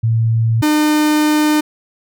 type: tone pair in turn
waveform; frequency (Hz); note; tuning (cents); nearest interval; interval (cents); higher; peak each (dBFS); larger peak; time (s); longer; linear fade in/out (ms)
sine / 45% pulse; 113.5 / 303; A#2 / D#4; -46 / -46; octave + perfect fourth; 1700; second; -11; neither; 0.03-0.62 / 0.62-1.61; second; 10
effects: none